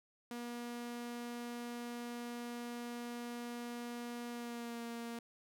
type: tone with pitch glide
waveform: sawtooth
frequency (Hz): 239.3 to 233.8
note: A#3 to A#3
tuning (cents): +46 to +5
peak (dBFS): -38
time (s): 0.31-5.19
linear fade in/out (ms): 2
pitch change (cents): -41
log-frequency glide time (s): 4.3-4.82
effects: none